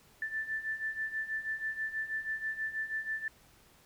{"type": "beating tone pair", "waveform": "sine", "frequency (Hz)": [1760, 1766.2], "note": ["A6", "A6"], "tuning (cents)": [0, 6], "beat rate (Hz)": 6.2, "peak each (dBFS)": [-39, -35], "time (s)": [0.22, 3.28], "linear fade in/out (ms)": 2, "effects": ["pink hiss -62 dBFS RMS until 3.85 s"]}